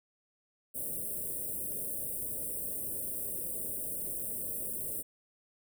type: band-stop noise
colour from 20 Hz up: white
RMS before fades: -37 dBFS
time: 0.74-5.03 s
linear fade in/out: 20 ms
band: 640 to 8300 Hz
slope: 96 dB/octave
effects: none